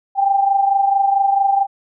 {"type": "tone pair together", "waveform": "sine", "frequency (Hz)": [788, 812.5], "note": ["G5", "G#5"], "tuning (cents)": [9, -38], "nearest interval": "minor second", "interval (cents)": 53, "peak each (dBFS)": [-13, -20], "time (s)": [0.15, 1.67], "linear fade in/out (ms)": 50, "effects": []}